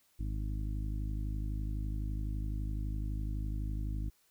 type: harmonic tone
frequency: 51.91 Hz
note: G#1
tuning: in tune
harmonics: 1 / 2 / 3 / 4 / 5 / 6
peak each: -34 / -40 / -48 / -49 / -49 / -50 dBFS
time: 0.19-4.1 s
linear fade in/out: 10 ms
effects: white hiss -70 dBFS RMS until 4.3 s

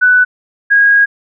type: tone pair in turn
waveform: sine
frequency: 1491 / 1640.4 Hz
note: F#6 / G#6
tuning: +13 / -22 cents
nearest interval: major second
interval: 165 cents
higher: second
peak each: -5 dBFS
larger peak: neither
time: 0.01-0.25 / 0.7-1.06 s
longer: second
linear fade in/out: 20 ms
effects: none

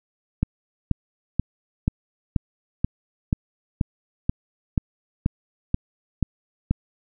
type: click train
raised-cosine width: 5 ms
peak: -7 dBFS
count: 14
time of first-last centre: 0.43-6.71 s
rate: 2.07 Hz
effects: none

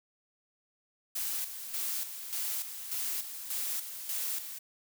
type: noise with tremolo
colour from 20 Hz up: blue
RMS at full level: -34 dBFS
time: 1.15-4.59 s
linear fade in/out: 10 ms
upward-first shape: square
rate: 1.7 Hz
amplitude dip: 60%
effects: none

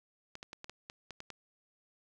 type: clicks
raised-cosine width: 0.2 ms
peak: -27 dBFS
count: 9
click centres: 0.354 / 0.429 / 0.531 / 0.644 / 0.696 / 0.899 / 1.107 / 1.204 / 1.303 s
effects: none

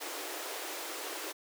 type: high-pass noise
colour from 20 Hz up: pink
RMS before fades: -40 dBFS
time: 0-1.33 s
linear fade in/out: 20 ms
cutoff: 300 Hz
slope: 96 dB/octave
effects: none

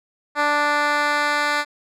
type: tone with band-pass filter sweep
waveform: 10% pulse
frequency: 293.7 Hz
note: D4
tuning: in tune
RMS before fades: -20 dBFS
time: 0.35-1.65 s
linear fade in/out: 50 ms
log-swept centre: 1300 to 2300 Hz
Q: 0.76
effects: none

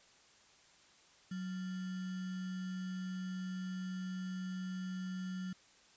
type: tone with sample-and-hold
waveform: sine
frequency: 185 Hz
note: F#3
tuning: in tune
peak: -38 dBFS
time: 1.31-5.53 s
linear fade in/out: 5 ms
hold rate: 1575 Hz
effects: white hiss -64 dBFS RMS until 5.96 s + resampled to 16000 Hz

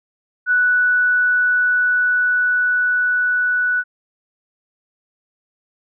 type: tone with level ramp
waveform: sine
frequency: 1480 Hz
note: F#6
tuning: in tune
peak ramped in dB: -12 to -15 dBFS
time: 0.46-3.84 s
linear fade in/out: 50 ms
effects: none

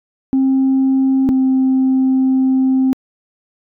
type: tone pair in turn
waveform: sine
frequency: 266.1 / 262.4 Hz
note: C4 / C4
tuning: +29 / +5 cents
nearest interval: unison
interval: 24 cents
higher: first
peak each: -9 dBFS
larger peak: neither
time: 0.33-1.29 / 1.29-2.93 s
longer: second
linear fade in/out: 0 ms
effects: tanh soft clip ceiling -8 dBFS

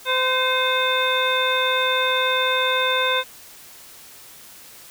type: harmonic tone with a mistuned harmonic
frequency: 514 Hz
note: C5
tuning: 31 cents flat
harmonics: 1 / 2 / 3 / 4 / 5 / 7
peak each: -24 / -24 / -25 / -29 / -28 / -23 dBFS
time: 0.05-3.24 s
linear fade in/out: 50 ms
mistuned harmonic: 4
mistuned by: +56 cents
effects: white hiss -44 dBFS RMS until 4.9 s

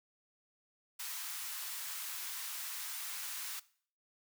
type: high-pass noise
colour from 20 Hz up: white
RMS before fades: -42 dBFS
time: 0.99-3.6 s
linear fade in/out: 10 ms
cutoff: 930 Hz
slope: 24 dB/octave
effects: noise-tail reverb RT60 0.5 s tail -19 dB re dry

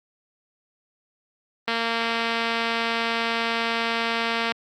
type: click train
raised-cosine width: 0.3 ms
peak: -9 dBFS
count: 654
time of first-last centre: 1.68-4.519 s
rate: 230 Hz
effects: high-pass 150 Hz 12 dB/octave + Opus 32 kbps

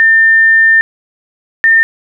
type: tone pair in turn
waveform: sine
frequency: 1800 / 1809 Hz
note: A6 / A6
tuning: +39 / +48 cents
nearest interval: unison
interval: 9 cents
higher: second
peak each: -4 dBFS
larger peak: neither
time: 0-0.81 / 1.64-1.83 s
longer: first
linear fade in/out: 0 ms
effects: none

